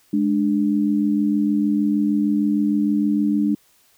sine tone pair together, 208.8 / 295.3 Hz, G#3 / D4, +10 / +10 cents, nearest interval tritone, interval 600 cents, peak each -19 dBFS, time 0.13-3.55 s, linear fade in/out 5 ms, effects white hiss -58 dBFS RMS until 3.97 s

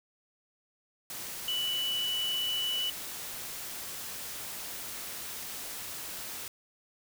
sine tone in noise, 2965 Hz, F#7, 3 cents sharp, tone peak -29 dBFS, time 1.48-2.9 s, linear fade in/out 2 ms, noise white, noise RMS -40 dBFS, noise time 1.1-6.48 s, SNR +8 dB, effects none

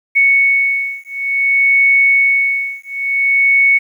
sine beating tone pair, 2217 / 2217.56 Hz, C#7 / C#7, 0 / 0 cents, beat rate 0.56 Hz, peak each -13 dBFS, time 0.15-3.79 s, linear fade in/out 20 ms, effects 8-bit

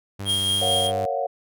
sawtooth tone with vibrato, 97.8 Hz, G2, 4 cents flat, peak -26 dBFS, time 0.19-1.06 s, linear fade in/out 10 ms, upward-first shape square, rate 2.9 Hz, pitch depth 24 cents each way
square tone with tremolo, 3235 Hz, G#7, 46 cents flat, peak -20 dBFS, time 0.25-0.92 s, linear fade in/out 50 ms, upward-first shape sine, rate 4.6 Hz, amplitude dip 30%
white band-pass noise, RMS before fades -39 dBFS, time 0.29-0.87 s, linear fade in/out 2 ms, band 3500 to 11000 Hz, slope 12 dB/octave
sine chord, Gb major seventh, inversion first, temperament just, 462.5 / 555 / 693.7 / 740 Hz, Bb4 / Db5 / F5 / Gb5, -14 / +2 / -12 / 0 cents, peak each -31 / -26 / -28 / -28 dBFS, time 0.61-1.27 s, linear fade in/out 10 ms
effects none

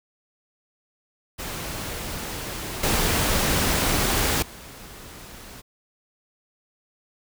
pink noise with level steps, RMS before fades -32 / -22 / -42 dBFS, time 1.38-5.62 s, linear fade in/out 20 ms, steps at 2.83 / 4.42 s, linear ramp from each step 5 ms, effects none

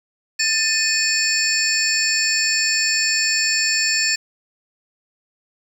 sine tone cluster, 1780 / 2500 / 4444 / 5330 / 7350 Hz, A6 / D#7 / C#8 / E8 / A#8, +20 / +8 / +4 / +18 / -25 cents, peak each -23 dBFS, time 0.39-4.16 s, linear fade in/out 10 ms, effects 7-bit

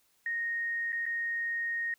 sine tone with dropouts, 1861 Hz, A#6, 3 cents flat, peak -30 dBFS, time 0.26-1.94 s, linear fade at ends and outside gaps 2 ms, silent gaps 0.922-0.928 / 1.056-1.063 s, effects white hiss -70 dBFS RMS until 1.98 s

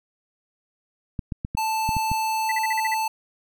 clicks, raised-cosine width 5 ms, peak -15 dBFS, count 7, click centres 1.192 / 1.322 / 1.449 / 1.55 / 1.891 / 1.967 / 2.116 s
square tone, 880 Hz, A5, in tune, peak -23 dBFS, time 1.57-3.08 s, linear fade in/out 5 ms
sine tone bursts, 1975.5 Hz, B6, in tune, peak -23 dBFS, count 7, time 2.49-2.943 s, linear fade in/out 5 ms, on 27 ms, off 44 ms
effects none

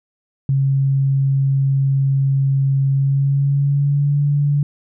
sine tone with pitch glide, 136.5 to 144.2 Hz, C#3 to D3, -26 to -31 cents, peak -13 dBFS, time 0.49-4.63 s, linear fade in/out 2 ms, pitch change +95 cents, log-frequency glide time 2.9-4.21 s, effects none

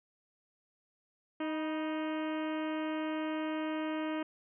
harmonic tone with a mistuned harmonic, 311.1 Hz, D#4, in tune, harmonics 1 / 2 / 3 / 4 / 5 / 6 / 7 / 8 / 9 / 10, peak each -34 / -40 / -44 / -46 / -48 / -50 / -51 / -52 / -53 / -54 dBFS, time 1.4-4.23 s, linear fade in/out 5 ms, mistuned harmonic 3, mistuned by +47 cents, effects none

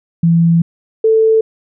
sine tone pair in turn, 167.5 / 442.8 Hz, E3 / A4, +28 / +11 cents, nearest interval octave + perfect fourth, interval 1683 cents, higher second, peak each -7 dBFS, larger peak neither, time 0.23-0.62 / 1.04-1.41 s, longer first, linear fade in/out 5 ms, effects none

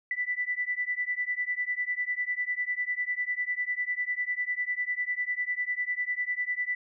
sine beating tone pair, 1975.5 / 1985.5 Hz, B6 / B6, 0 / +9 cents, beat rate 10 Hz, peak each -31 dBFS, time 0.11-6.75 s, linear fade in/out 2 ms, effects none

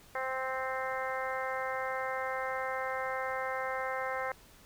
harmonic tone, 261.6 Hz, C4, in tune, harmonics 2 / 3 / 4 / 5 / 6 / 7 / 8, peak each -37 / -39 / -40 / -41 / -42 / -42 / -43 dBFS, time 0.15-4.32 s, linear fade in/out 2 ms, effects pink hiss -58 dBFS RMS until 4.65 s

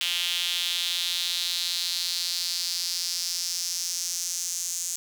sawtooth tone with high-pass filter sweep, 174.61 Hz, F3, in tune, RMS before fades -29 dBFS, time 0.01-4.96 s, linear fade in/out 0 ms, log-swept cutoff 3100 to 6700 Hz, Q 3.7, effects none

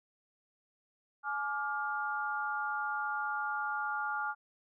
sine chord, D diminished, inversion second, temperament just, 845.8 / 1174.7 / 1409.6 Hz, Ab5 / D6 / F6, +31 / 0 / +16 cents, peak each -37 / -39 / -35 dBFS, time 1.23-4.35 s, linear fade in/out 50 ms, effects none

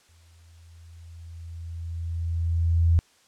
sine tone with exponential growth, 83.6 Hz, E2, 25 cents sharp, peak -15 dBFS, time 0.09-2.99 s, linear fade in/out 0 ms, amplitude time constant 630 ms, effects white hiss -60 dBFS RMS until 3.27 s + low-pass 8000 Hz 12 dB/octave

